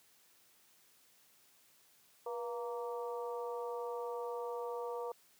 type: harmonic tone with a mistuned harmonic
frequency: 232.2 Hz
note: A#3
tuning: 7 cents flat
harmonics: 2 / 3 / 4 / 5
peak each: -39 / -48 / -45 / -49 dBFS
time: 2.26-5.12 s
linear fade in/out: 5 ms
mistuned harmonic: 2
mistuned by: +64 cents
effects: white hiss -67 dBFS RMS until 5.39 s + high-pass 100 Hz 12 dB/octave